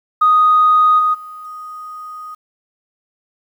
sine tone with level steps, 1244.5 Hz, D#6, in tune, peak -7 / -11 / -30 / -28 dBFS, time 0.21-2.35 s, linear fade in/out 10 ms, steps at 0.98 / 1.13 / 1.44 s, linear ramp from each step 20 ms, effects tanh soft clip ceiling -3 dBFS + 8-bit

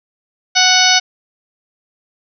harmonic tone, 740 Hz, F#5, in tune, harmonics 1 / 2 / 3 / 4 / 5 / 6 / 7 / 8, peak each -17 / -17 / -17 / -17 / -17 / -17 / -17 / -17 dBFS, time 0.55-1 s, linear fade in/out 20 ms, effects none

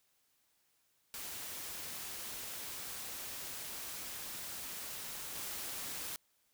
white noise with level steps, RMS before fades -44 / -42 dBFS, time 1.14-6.16 s, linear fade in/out 0 ms, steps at 5.35 s, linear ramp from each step 10 ms, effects white hiss -75 dBFS RMS until 6.53 s

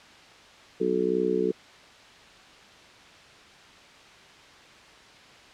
harmonic tone, 62.4 Hz, B1, 19 cents sharp, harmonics 3 / 4 / 5 / 6 / 7, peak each -32 / -34 / -31 / -27 / -26 dBFS, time 0.8-1.52 s, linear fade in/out 10 ms, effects white hiss -50 dBFS RMS until 5.53 s + low-pass 4000 Hz 12 dB/octave

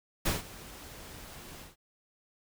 pink noise with ADSR envelope, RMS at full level -28 dBFS, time 0.25-1.76 s, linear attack 12 ms, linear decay 160 ms, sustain -19 dB, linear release 150 ms, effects none

